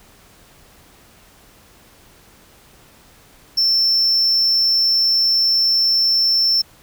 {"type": "tone", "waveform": "triangle", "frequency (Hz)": 5370, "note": "E8", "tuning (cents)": 31, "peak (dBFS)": -12, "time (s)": [3.57, 6.62], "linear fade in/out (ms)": 10, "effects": ["pink hiss -49 dBFS RMS until 6.82 s"]}